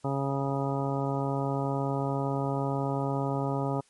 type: harmonic tone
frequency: 137.8 Hz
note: C#3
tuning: 10 cents flat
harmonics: 1 / 2 / 3 / 4 / 5 / 6 / 7 / 9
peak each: -30 / -33 / -35 / -36 / -37 / -38 / -38 / -40 dBFS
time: 0.04-3.81 s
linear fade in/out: 10 ms
effects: white hiss -64 dBFS RMS until 3.89 s + MP3 48 kbps